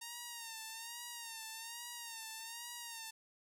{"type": "tone with vibrato", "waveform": "5% pulse", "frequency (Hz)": 922, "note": "A#5", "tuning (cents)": -19, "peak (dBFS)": -33, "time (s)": [0.01, 3.11], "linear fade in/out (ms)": 10, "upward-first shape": "sine", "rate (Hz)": 1.2, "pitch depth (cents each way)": 69, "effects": []}